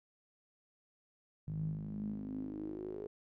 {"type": "tone with band-pass filter sweep", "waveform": "sawtooth", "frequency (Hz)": 51.91, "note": "G#1", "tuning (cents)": 0, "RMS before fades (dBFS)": -41, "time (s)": [1.47, 3.07], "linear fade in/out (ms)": 5, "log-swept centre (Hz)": [140, 420], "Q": 9.3, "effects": []}